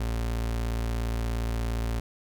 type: tone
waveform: 35% pulse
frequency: 57.1 Hz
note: A#1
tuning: 35 cents flat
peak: -25 dBFS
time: 0-2 s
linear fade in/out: 5 ms
effects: none